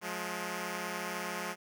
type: tone pair together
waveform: 5% pulse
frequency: 178 / 211.7 Hz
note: F3 / G#3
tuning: +33 / +33 cents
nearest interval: minor third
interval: 300 cents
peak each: -27 dBFS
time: 0.01-1.56 s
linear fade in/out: 50 ms
effects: none